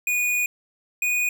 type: tone pair in turn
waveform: square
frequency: 2459 / 2470 Hz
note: D#7 / D#7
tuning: -21 / -13 cents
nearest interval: unison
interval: 8 cents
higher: second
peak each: -21 dBFS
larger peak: neither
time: 0.07-0.46 / 1.02-1.29 s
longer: first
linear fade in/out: 2 ms
effects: none